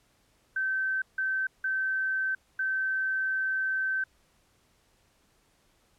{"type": "tone bursts at uneven times", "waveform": "sine", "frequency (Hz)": 1544, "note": "G6", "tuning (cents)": -27, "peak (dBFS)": -26, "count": 4, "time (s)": [[0.56, 1.02], [1.18, 1.47], [1.64, 2.35], [2.59, 4.04]], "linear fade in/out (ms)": 5, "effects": ["pink hiss -67 dBFS RMS until 5.98 s", "low-pass 12000 Hz 12 dB/octave"]}